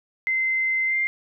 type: tone with pitch glide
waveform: sine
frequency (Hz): 2070 to 2099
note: C7 to C7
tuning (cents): -19 to +5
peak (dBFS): -20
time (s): 0.27-1.07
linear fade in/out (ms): 0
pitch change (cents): +24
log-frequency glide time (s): 0.86-0.96
effects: none